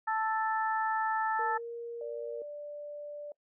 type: harmonic tone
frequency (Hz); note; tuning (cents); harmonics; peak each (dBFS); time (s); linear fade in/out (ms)
440; A4; 0; 2 / 3 / 4; -30 / -34 / -36; 0.07-1.58; 10
type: tone with pitch glide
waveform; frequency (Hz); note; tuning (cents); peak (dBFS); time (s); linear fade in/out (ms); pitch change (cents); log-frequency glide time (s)
sine; 466.2 to 469.2; A#4 to A#4; 0 to +11; -37; 1.39-2.42; 2; +11; 1.59-1.74
type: tone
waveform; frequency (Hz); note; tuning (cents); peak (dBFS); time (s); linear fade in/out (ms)
sine; 587.3; D5; 0; -39; 2.01-3.32; 2
effects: noise-tail reverb RT60 0.1 s tail -24 dB re dry